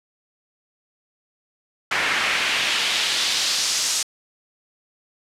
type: noise with band-pass filter sweep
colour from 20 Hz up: pink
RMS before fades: -22 dBFS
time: 1.91-4.03 s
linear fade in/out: 5 ms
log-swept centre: 1800 to 6500 Hz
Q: 1.5
effects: low-pass 12000 Hz 12 dB/octave